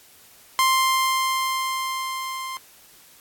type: tone with level ramp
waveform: sawtooth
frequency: 1050 Hz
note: C6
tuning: 6 cents sharp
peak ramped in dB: -12 to -26 dBFS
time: 0.59-2.57 s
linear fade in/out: 0 ms
effects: white hiss -51 dBFS RMS until 3.2 s + AAC 64 kbps